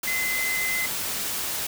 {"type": "tone in noise", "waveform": "sine", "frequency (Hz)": 2049, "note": "C7", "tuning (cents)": -37, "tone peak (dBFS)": -25, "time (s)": [0.07, 0.86], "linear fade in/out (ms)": 5, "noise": "white", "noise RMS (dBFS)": -29, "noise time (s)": [0.03, 1.67], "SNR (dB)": 1, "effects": []}